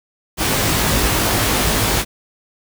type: noise with comb filter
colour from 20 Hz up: pink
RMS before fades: -17 dBFS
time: 0.37-2.05 s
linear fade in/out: 50 ms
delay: 19 ms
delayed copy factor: +1
effects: none